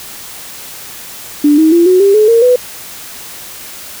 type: tone with pitch steps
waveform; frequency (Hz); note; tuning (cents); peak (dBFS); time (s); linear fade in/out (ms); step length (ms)
sine; 293.7 / 316.6 / 341.3 / 367.9 / 396.6 / 427.5 / 460.9 / 496.8; D4 / D#4 / F4 / F#4 / G4 / A4 / A#4 / B4; 0 / +30 / -40 / -10 / +20 / -50 / -20 / +10; -4; 1.44-2.56; 5; 140
effects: white hiss -29 dBFS RMS until 4 s